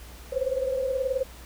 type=tone cluster; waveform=sine; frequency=504 / 524 / 543 Hz; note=B4 / C5 / C#5; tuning=+35 / +2 / -36 cents; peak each=-29 / -29 / -29 dBFS; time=0.32-1.24 s; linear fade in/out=10 ms; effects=added 60 Hz sine -44 dBFS peak until 1.45 s + pink hiss -48 dBFS RMS until 1.45 s